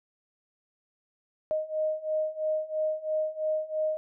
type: beating tone pair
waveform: sine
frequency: 620 / 623 Hz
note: D#5 / D#5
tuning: -6 / +2 cents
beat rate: 3 Hz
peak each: -31 / -29 dBFS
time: 1.51-3.97 s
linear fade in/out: 0 ms
effects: none